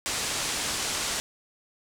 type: low-pass noise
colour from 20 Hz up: white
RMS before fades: -30 dBFS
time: 0.06-1.2 s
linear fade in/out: 0 ms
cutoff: 8700 Hz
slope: 24 dB/octave
effects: none